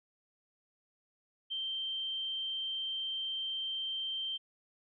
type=tone; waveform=sine; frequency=3136 Hz; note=G7; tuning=in tune; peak=-34 dBFS; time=1.5-4.38 s; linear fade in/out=20 ms; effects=none